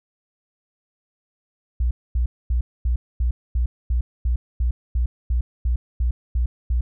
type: tone bursts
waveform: sine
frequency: 60.4 Hz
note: B1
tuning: 38 cents flat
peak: -17 dBFS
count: 15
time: 1.8-6.81 s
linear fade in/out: 5 ms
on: 110 ms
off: 240 ms
effects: none